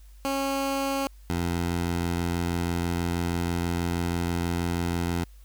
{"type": "tone pair in turn", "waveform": "15% pulse", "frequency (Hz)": [273.7, 86.21], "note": ["C#4", "F2"], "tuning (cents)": [-22, -22], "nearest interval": "octave + minor sixth", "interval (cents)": 2000, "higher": "first", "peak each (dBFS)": -19, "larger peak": "neither", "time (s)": [[0.25, 1.07], [1.3, 5.24]], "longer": "second", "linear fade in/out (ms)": 0, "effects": ["added 50 Hz sine -46 dBFS peak until 5.44 s", "white hiss -62 dBFS RMS until 5.44 s"]}